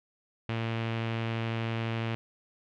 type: tone with low-pass filter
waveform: sawtooth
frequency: 114 Hz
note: A#2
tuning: 38 cents flat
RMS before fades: -32 dBFS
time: 0.49-2.15 s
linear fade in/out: 0 ms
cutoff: 2800 Hz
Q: 2.2
effects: none